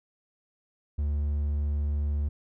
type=tone; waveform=triangle; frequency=73.1 Hz; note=D2; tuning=7 cents flat; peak=-23 dBFS; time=0.98-2.29 s; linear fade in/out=10 ms; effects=none